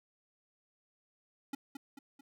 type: tone with echo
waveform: square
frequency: 277.2 Hz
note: C#4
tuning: in tune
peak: -36 dBFS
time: 1.53-1.55 s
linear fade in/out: 5 ms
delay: 220 ms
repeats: 3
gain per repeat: -6 dB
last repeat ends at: 2.21 s
effects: none